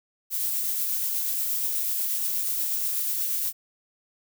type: noise with tremolo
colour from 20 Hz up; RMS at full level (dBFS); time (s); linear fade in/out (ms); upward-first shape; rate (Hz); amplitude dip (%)
violet; -26; 0.3-3.53; 50; triangle; 8.3; 25
effects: none